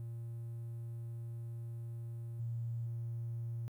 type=tone with level steps; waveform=triangle; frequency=116.5 Hz; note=A#2; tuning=1 cent flat; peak=-38 / -32 / -34 dBFS; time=0-3.68 s; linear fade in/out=0 ms; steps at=2.39 / 2.86 s; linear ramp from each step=10 ms; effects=tanh soft clip ceiling -34 dBFS + 12-bit